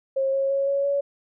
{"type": "tone with pitch steps", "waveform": "sine", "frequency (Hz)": [538, 544.3, 550.6, 557, 563.4], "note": ["C5", "C#5", "C#5", "C#5", "C#5"], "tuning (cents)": [48, -32, -12, 8, 28], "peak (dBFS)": -20, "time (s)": [0.16, 1.01], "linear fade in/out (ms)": 10, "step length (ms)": 170, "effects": []}